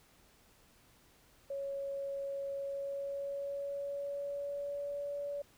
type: tone with pitch glide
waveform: sine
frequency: 554.4 to 572 Hz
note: C#5 to D5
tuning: 0 to -46 cents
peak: -36 dBFS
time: 1.5-5.42 s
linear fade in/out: 5 ms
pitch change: +54 cents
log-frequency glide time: 2.54-5 s
effects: pink hiss -65 dBFS RMS until 5.57 s